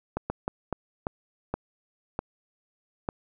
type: slowing click train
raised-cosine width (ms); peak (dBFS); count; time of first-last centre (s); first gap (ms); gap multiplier
1; -14; 8; 0.17-3.089; 130; 1.38
effects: none